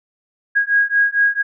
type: beating tone pair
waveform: sine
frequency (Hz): 1640 / 1644.4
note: G#6 / G#6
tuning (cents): -22 / -18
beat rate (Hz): 4.4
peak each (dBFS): -16 / -16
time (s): 0.55-1.43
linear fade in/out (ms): 20
effects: none